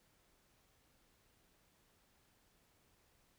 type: silence
effects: pink hiss -73 dBFS RMS until 3.38 s